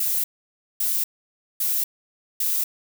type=noise bursts; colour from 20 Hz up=violet; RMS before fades=-23 dBFS; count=4; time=0-2.64 s; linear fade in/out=5 ms; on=240 ms; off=560 ms; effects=none